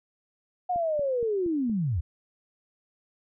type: linear sweep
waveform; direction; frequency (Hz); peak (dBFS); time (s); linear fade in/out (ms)
sine; down; 736 to 69.1; -24; 0.69-2.01; 10
type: click train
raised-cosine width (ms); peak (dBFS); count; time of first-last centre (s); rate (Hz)
3; -29; 5; 0.76-1.697; 4.27
effects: none